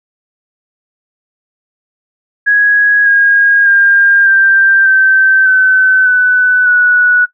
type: tone with pitch steps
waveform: sine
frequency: 1661.2 / 1632.7 / 1604.6 / 1577 / 1550 / 1523.3 / 1497.2 / 1471.4 Hz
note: G#6 / G#6 / G6 / G6 / G6 / F#6 / F#6 / F#6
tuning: 0 / -30 / +40 / +10 / -20 / +50 / +20 / -10 cents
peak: -5 dBFS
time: 2.46-7.26 s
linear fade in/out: 20 ms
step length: 600 ms
effects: noise-tail reverb RT60 0.1 s tail -17 dB re dry